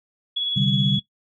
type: tone with tremolo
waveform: sine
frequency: 3371 Hz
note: G#7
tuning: 25 cents sharp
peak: -20 dBFS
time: 0.36-1 s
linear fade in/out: 10 ms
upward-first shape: sine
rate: 19 Hz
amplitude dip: 25%
type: chord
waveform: sine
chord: C suspended second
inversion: none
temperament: equal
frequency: 130.81 / 146.83 / 196 Hz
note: C3 / D3 / G3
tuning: 0 / 0 / 0 cents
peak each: -22 dBFS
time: 0.56-0.99 s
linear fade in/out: 10 ms
effects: noise-tail reverb RT60 0.1 s tail -17 dB re dry + tanh soft clip ceiling -6 dBFS